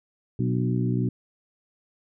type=harmonic tone with a mistuned harmonic; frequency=61.74 Hz; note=B1; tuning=in tune; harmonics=2 / 3 / 4 / 5 / 6; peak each=-24 / -28 / -30 / -32 / -34 dBFS; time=0.39-1.09 s; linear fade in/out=5 ms; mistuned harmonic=5; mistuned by=-30 cents; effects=none

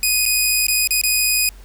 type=tone with dropouts; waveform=10% pulse; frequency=2489 Hz; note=D#7; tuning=in tune; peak=-6 dBFS; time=0.03-1.49 s; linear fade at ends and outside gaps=1 ms; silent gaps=0.255-0.261 / 0.668-0.683 / 0.874-0.907 / 1.014-1.036 s; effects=added 46 Hz sine -38 dBFS peak until 1.64 s + pink hiss -49 dBFS RMS until 1.64 s

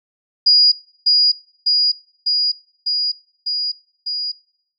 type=tone with echo; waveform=sine; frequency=4881 Hz; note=D#8; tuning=34 cents flat; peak=-8 dBFS; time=0.46-0.72 s; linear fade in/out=10 ms; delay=600 ms; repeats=6; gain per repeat=-2 dB; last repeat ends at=4.32 s; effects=noise-tail reverb RT60 0.6 s tail -21 dB re dry

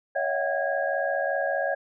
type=tone cluster; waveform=sine; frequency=559 / 642 / 707 / 762 / 1643 Hz; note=C#5 / E5 / F5 / G5 / G#6; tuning=+14 / -46 / +21 / -49 / -19 cents; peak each=-28 / -30 / -32 / -33 / -30 dBFS; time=0.15-1.75 s; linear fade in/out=10 ms; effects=none

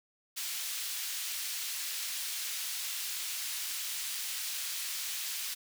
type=high-pass noise; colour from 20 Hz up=pink; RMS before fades=-37 dBFS; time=0.36-5.55 s; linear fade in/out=20 ms; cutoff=3000 Hz; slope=12 dB/octave; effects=none

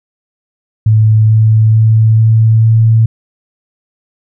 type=tone with pitch steps; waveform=sine; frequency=109 / 109.82 / 110.65 / 111.48 / 112.32 Hz; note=A2 / A2 / A2 / A2 / A2; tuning=-16 / -3 / +10 / +23 / +36 cents; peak=-4 dBFS; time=0.86-3.06 s; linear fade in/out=5 ms; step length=440 ms; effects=none

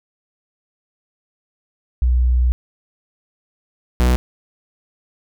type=tone pair in turn; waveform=sine / 45% pulse; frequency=61.74 / 61.74 Hz; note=B1 / B1; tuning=0 / 0 cents; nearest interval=unison; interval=0 cents; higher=neither; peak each=-12 dBFS; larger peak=neither; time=2.02-2.52 / 4-4.16 s; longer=first; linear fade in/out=0 ms; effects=none

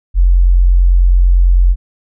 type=tone; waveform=sine; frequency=44.52 Hz; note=F1; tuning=34 cents sharp; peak=-5 dBFS; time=0.14-1.76 s; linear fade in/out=50 ms; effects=none

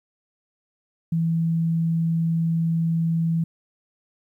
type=tone; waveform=sine; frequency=164.81 Hz; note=E3; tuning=in tune; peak=-19 dBFS; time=1.12-3.44 s; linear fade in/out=5 ms; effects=10-bit

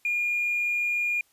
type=tone with hard clipping; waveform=sine; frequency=2422 Hz; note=D#7; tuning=47 cents flat; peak=-24 dBFS; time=0.05-1.21 s; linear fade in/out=2 ms; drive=1 dB; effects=white hiss -65 dBFS RMS until 1.32 s + resampled to 32000 Hz

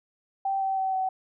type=tone with pitch steps; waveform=sine; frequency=779 / 771.4 / 763.9 / 756.4 Hz; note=G5 / G5 / G5 / F#5; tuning=-11 / -28 / -45 / +38 cents; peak=-24 dBFS; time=0.45-1.09 s; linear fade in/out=5 ms; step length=160 ms; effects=none

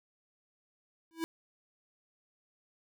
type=tone with exponential growth; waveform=square; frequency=327.8 Hz; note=E4; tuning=10 cents flat; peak=-29 dBFS; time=1.11-1.24 s; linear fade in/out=0 ms; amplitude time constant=27 ms; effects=none

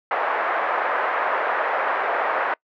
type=band-pass noise; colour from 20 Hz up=pink; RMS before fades=-23 dBFS; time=0.11-2.54 s; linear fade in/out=2 ms; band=550 to 1800 Hz; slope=24 dB/octave; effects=noise-tail reverb RT60 0.1 s tail -25 dB re dry

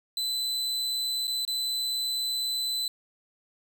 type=tone with dropouts; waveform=40% pulse; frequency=4018 Hz; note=B7; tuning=29 cents sharp; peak=-26 dBFS; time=0.17-2.88 s; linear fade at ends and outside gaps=2 ms; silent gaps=1.272-1.278 / 1.451-1.477 s; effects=none

